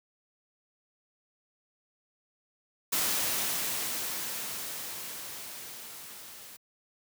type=noise with level ramp; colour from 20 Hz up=white; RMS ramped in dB=-28 to -48 dBFS; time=2.92-6.57 s; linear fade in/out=10 ms; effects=high-pass 100 Hz 12 dB/octave